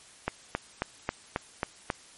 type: click train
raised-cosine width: 0.5 ms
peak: -12 dBFS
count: 7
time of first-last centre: 0.28-1.902 s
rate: 3.7 Hz
effects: white hiss -53 dBFS RMS until 2.17 s + MP3 48 kbps